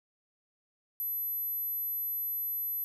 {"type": "tone", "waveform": "sine", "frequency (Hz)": 12000, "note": "F#9", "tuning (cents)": 23, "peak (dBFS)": -31, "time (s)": [1, 2.84], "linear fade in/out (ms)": 0, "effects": []}